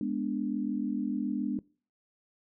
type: chord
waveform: sine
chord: G# diminished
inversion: none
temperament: equal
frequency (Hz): 207.7 / 246.9 / 293.7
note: G#3 / B3 / D4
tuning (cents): 0 / 0 / 0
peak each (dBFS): -33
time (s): 0.01-1.59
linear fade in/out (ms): 2
effects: noise-tail reverb RT60 0.4 s tail -23 dB re dry